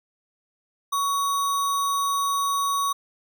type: tone with sample-and-hold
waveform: sine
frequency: 1125 Hz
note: C#6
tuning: 25 cents sharp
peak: -21 dBFS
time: 0.92-2.93 s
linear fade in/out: 10 ms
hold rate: 4900 Hz
effects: none